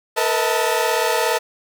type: tone cluster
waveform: sawtooth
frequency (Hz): 453.9 / 491 / 639 / 884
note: A#4 / B4 / D#5 / A5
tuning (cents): -46 / -10 / +46 / +8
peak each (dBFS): -19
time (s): 0.16-1.39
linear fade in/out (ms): 20
effects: none